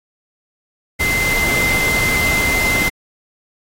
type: tone in noise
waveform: sine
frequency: 2072 Hz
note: C7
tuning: 17 cents flat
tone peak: -16 dBFS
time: 0.99-2.9 s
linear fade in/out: 20 ms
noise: pink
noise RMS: -21 dBFS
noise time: 0.99-2.9 s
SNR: +2 dB
effects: AAC 48 kbps